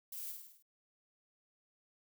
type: noise with echo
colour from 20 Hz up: violet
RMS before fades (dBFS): -45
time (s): 0.12-0.32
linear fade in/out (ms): 5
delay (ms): 51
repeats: 6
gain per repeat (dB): -4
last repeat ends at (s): 0.626
effects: none